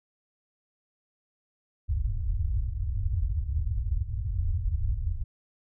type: low-pass noise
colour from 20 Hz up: white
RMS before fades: -28 dBFS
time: 1.88-5.24 s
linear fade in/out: 20 ms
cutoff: 100 Hz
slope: 48 dB/octave
effects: none